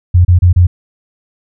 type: tone bursts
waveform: sine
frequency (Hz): 88.9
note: F2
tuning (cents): +31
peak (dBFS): -3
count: 4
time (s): 0.14-0.67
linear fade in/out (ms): 10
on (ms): 110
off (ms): 30
effects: none